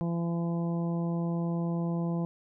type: harmonic tone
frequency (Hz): 169.4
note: E3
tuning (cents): +48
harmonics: 1 / 2 / 3 / 4 / 5 / 6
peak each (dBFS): -28 / -37 / -41 / -43 / -46 / -47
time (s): 0.01-2.25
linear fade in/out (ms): 0
effects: none